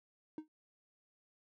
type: tone with exponential decay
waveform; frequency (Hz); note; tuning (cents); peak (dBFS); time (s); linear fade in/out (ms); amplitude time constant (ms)
triangle; 310; D#4; -6; -35; 0.38-0.48; 1; 20
effects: high-pass 100 Hz 12 dB/octave